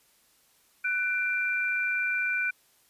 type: tone pair together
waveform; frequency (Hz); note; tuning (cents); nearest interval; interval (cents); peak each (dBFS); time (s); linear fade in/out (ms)
sine; 1492 / 2366; F#6 / D7; +14 / +12; minor sixth; 798; -28; 0.84-2.51; 10
effects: white hiss -64 dBFS RMS until 2.89 s + resampled to 32000 Hz